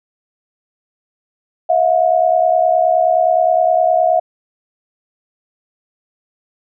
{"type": "tone pair together", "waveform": "sine", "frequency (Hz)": [648, 717.6], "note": ["E5", "F5"], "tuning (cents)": [-30, 47], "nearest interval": "major second", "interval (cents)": 177, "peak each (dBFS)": -13, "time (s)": [1.69, 4.2], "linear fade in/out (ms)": 10, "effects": []}